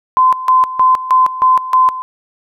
sine tone with tremolo, 1028 Hz, C6, 31 cents flat, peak -6 dBFS, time 0.17-2.02 s, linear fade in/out 0 ms, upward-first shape square, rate 3.2 Hz, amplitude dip 80%, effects none

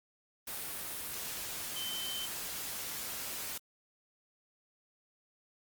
sine tone in noise, 3080 Hz, G7, 31 cents flat, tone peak -38 dBFS, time 1.76-2.26 s, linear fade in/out 5 ms, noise white, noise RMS -40 dBFS, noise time 0.47-3.58 s, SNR -1 dB, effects Opus 32 kbps

